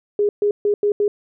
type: tone bursts at uneven times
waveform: sine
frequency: 412.1 Hz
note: G#4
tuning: 13 cents flat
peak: -14 dBFS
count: 5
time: 0.19-0.29 / 0.42-0.51 / 0.65-0.74 / 0.83-0.92 / 1-1.08 s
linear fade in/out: 2 ms
effects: none